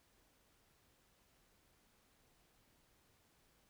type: silence
effects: pink hiss -73 dBFS RMS until 3.69 s